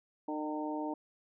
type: harmonic tone with a mistuned harmonic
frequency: 152 Hz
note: D#3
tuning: 40 cents flat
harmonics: 2 / 3 / 4 / 5 / 6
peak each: -36 / -45 / -42 / -44 / -41 dBFS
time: 0.28-0.94 s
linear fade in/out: 5 ms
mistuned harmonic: 5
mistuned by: +18 cents
effects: none